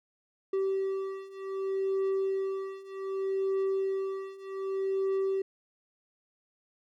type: beating tone pair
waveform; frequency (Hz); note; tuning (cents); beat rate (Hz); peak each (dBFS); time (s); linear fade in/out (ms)
triangle; 386.2 / 386.85; G4 / G4; -26 / -23; 0.65; -31 / -29; 0.53-5.42; 5
effects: none